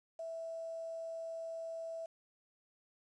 sine tone with quantisation, 657 Hz, E5, 6 cents flat, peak -40 dBFS, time 0.19-2.06 s, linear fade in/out 5 ms, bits 10, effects resampled to 22050 Hz

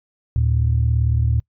sine tone pair together, 76.29 / 114.3 Hz, D#2 / A#2, -34 / -34 cents, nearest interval perfect fifth, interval 700 cents, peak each -17 dBFS, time 0.36-1.4 s, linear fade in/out 0 ms, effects noise-tail reverb RT60 0.1 s tail -25 dB re dry + tanh soft clip ceiling -8 dBFS

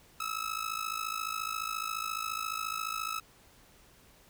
sawtooth tone with amplitude modulation, 1296 Hz, E6, 30 cents flat, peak -26 dBFS, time 0.2-3.2 s, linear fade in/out 5 ms, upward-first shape sine, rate 54.4 Hz, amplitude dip 85%, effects pink hiss -60 dBFS RMS until 4.29 s

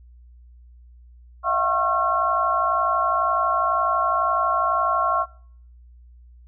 sine tone cluster, 631 / 683 / 745 / 1088 / 1357 Hz, D#5 / F5 / F#5 / C#6 / E6, +24 / -39 / +12 / -33 / +50 cents, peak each -30 / -27 / -29 / -21 / -25 dBFS, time 1.43-5.26 s, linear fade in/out 50 ms, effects noise-tail reverb RT60 0.6 s tail -24 dB re dry + added 60 Hz sine -45 dBFS peak until 6.47 s

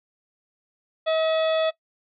harmonic tone with a mistuned harmonic, 640 Hz, D#5, 49 cents sharp, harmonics 1 / 2 / 3 / 4 / 5 / 6 / 7, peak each -20 / -32 / -36 / -37 / -33 / -47 / -47 dBFS, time 1.06-1.71 s, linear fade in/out 20 ms, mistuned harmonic 5, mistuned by +120 cents, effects noise-tail reverb RT60 0.1 s tail -19 dB re dry

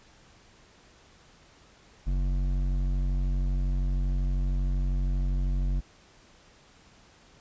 sine tone with hard clipping, 46.37 Hz, F#1, 5 cents sharp, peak -26 dBFS, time 2.06-5.81 s, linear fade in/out 20 ms, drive 10 dB, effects pink hiss -57 dBFS RMS until 7.4 s + resampled to 16000 Hz

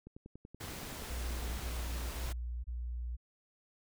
click train, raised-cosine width 3 ms, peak -36 dBFS, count 17, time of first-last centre 0.07-1.594 s, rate 10.5 Hz
pink noise, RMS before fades -44 dBFS, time 0.6-2.33 s, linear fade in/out 10 ms
sine tone bursts, 59.9 Hz, A#1, 48 cents sharp, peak -36 dBFS, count 4, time 1.09-3.168 s, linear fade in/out 20 ms, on 500 ms, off 26 ms
effects none

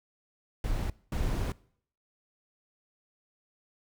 brown noise bursts at uneven times, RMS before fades -30 dBFS, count 2, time 0.64-0.9 / 1.12-1.52 s, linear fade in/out 2 ms, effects noise-tail reverb RT60 0.6 s tail -22 dB re dry

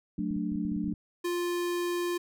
sine chord, D major, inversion first, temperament equal, 185 / 220 / 293.7 Hz, F#3 / A3 / D4, 0 / 0 / 0 cents, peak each -33 dBFS, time 0.18-0.93 s, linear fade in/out 5 ms
clicks, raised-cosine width 5 ms, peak -31 dBFS, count 11, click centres 0.192 / 0.309 / 0.365 / 0.519 / 0.557 / 0.651 / 0.718 / 0.765 / 0.843 / 0.879 / 0.937 s
square tone, 350 Hz, F4, 4 cents sharp, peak -29 dBFS, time 1.24-2.18 s, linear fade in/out 10 ms
effects none

